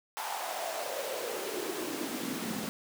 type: noise with high-pass filter sweep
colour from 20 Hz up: pink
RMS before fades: -36 dBFS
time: 0.17-2.69 s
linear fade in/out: 0 ms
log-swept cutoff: 890 to 200 Hz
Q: 4.7
effects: none